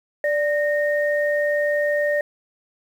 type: tone pair together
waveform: sine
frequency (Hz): 587.3 / 1846.3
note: D5 / A#6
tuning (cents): 0 / -17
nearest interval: octave + minor sixth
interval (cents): 1983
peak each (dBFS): -19 / -24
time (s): 0.24-2.21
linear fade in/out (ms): 2
effects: 8-bit